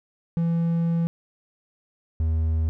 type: tone pair in turn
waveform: triangle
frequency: 167.6 / 79.99 Hz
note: E3 / D#2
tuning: +29 / +48 cents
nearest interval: octave + minor second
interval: 1281 cents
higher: first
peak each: -18 dBFS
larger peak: neither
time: 0.37-1.07 / 2.2-2.69 s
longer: first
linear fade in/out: 0 ms
effects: none